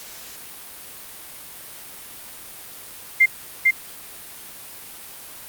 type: tone with echo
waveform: sine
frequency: 2097 Hz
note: C7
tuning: 3 cents sharp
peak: -10 dBFS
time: 3.2-3.26 s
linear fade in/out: 10 ms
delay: 450 ms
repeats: 1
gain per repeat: -2 dB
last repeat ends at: 3.71 s
effects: white hiss -39 dBFS RMS until 5.48 s + Opus 48 kbps